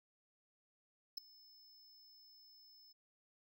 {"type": "tone with ADSR envelope", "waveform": "square", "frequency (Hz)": 5240, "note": "E8", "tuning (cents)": -11, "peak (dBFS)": -37, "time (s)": [1.17, 2.93], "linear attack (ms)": 9, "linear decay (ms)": 6, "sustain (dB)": -24, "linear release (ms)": 13, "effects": []}